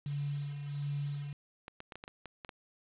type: tone with tremolo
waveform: sine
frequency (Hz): 143.4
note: D3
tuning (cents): -41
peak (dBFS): -32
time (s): 0.06-1.33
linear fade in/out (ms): 2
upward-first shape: sine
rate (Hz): 1.4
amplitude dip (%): 50
type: clicks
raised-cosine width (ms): 0.3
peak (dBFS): -28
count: 9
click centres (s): 1.681 / 1.804 / 1.922 / 1.956 / 2.039 / 2.079 / 2.257 / 2.448 / 2.492
effects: resampled to 8000 Hz + 9-bit